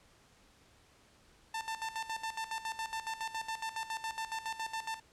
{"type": "tone with tremolo", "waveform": "sawtooth", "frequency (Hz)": 892, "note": "A5", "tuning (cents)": 23, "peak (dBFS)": -31, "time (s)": [1.54, 5], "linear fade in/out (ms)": 5, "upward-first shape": "square", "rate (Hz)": 7.2, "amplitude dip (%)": 75, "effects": ["pink hiss -64 dBFS RMS until 5.12 s", "low-pass 9000 Hz 12 dB/octave"]}